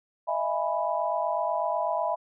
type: chord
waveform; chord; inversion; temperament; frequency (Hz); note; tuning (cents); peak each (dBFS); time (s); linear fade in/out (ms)
sine; E major seventh; third; equal with one note detuned; 622.3 / 670.4 / 830.6 / 987.8; D#5 / E5 / G#5 / B5; 0 / +29 / 0 / 0; -31 / -29 / -32 / -30; 0.27-2.16; 20
effects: none